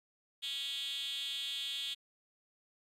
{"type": "tone with high-pass filter", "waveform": "5% pulse", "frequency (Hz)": 277.2, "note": "C#4", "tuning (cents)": 0, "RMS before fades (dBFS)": -39, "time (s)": [0.42, 1.95], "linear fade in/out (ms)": 20, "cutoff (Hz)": 3400, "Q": 8.2, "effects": ["resampled to 32000 Hz", "11-bit"]}